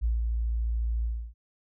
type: tone with ADSR envelope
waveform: sine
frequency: 57 Hz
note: A#1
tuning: 38 cents flat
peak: -22 dBFS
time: 0.01-1.34 s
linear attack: 34 ms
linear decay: 160 ms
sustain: -3 dB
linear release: 300 ms
effects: none